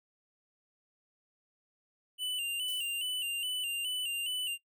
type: tone with vibrato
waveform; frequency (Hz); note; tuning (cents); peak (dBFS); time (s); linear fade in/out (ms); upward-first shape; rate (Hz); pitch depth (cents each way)
square; 2889; F#7; -42; -33; 2.18-4.58; 50; square; 2.4; 60
type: noise with exponential decay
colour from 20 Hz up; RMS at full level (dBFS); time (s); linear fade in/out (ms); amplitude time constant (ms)
violet; -45; 2.68-3.37; 2; 150
effects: noise-tail reverb RT60 0.1 s tail -22 dB re dry

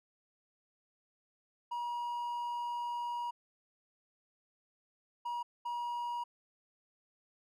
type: tone bursts at uneven times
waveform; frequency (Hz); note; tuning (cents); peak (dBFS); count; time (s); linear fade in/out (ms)
triangle; 957; A#5; +45; -33; 3; 1.71-3.31 / 5.25-5.43 / 5.65-6.24; 10
effects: none

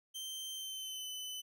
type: tone with pitch glide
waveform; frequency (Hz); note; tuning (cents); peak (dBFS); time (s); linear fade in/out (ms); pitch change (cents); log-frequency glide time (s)
sawtooth; 3124 to 3019; G7 to F#7; -7 to +34; -38; 0.14-1.42; 20; -59; 0.54-1.09
effects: none

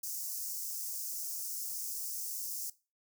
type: high-pass noise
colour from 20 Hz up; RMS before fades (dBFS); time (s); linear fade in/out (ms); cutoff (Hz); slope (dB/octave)
white; -39; 0.03-2.7; 5; 5200; 48
effects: noise-tail reverb RT60 0.3 s tail -19 dB re dry

